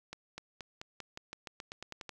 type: accelerating click train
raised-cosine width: 0.2 ms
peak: -25 dBFS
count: 14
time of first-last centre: 0.13-2.093 s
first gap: 250 ms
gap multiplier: 0.91
effects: none